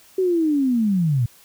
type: linear sweep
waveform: sine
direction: down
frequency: 383.3 to 111.3 Hz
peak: -16 dBFS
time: 0.18-1.26 s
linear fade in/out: 5 ms
effects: white hiss -51 dBFS RMS until 1.44 s